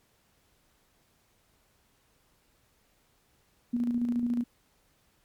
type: tone with tremolo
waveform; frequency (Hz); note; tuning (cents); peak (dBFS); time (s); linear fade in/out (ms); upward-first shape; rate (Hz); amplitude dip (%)
sine; 240; B3; -49; -24; 3.73-4.44; 10; square; 14; 40
effects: pink hiss -68 dBFS RMS until 5.24 s + MP3 96 kbps